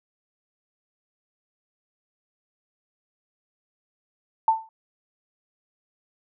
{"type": "tone with exponential decay", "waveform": "sine", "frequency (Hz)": 890, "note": "A5", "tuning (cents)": 20, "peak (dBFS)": -12, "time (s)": [4.48, 4.69], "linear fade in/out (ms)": 2, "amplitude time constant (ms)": 44, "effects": []}